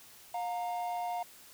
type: tone pair together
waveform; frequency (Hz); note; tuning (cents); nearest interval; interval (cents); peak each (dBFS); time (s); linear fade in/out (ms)
triangle; 710 / 927.2; F5 / A#5; +28 / -10; perfect fourth; 462; -32 / -37; 0.34-1.23; 5
effects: white hiss -55 dBFS RMS until 1.53 s